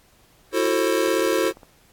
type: chord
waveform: square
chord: F# half-diminished seventh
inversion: third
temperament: just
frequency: 333 / 370 / 444 / 532.8 Hz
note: E4 / F#4 / A4 / C5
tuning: +18 / 0 / +16 / +31 cents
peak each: -25 dBFS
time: 0.52-1.53 s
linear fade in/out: 50 ms
type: click train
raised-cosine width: 1 ms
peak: -30 dBFS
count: 10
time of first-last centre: 1.08-1.632 s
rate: 16.3 Hz
effects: pink hiss -57 dBFS RMS until 1.92 s + AAC 64 kbps